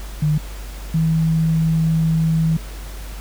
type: tone pair in turn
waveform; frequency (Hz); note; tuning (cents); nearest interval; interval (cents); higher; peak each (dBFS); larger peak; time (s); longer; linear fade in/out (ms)
sine; 151.8 / 161.13; D#3 / E3; -42 / -39; minor second; 103; second; -14; neither; 0.22-0.38 / 0.94-2.57; second; 5
effects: added 49 Hz sine -29 dBFS peak until 3.2 s + pink hiss -39 dBFS RMS until 3.2 s